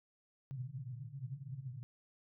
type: band-pass noise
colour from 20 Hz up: pink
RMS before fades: -45 dBFS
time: 0.51-1.83 s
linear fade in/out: 0 ms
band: 120 to 140 Hz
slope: 96 dB/octave
effects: none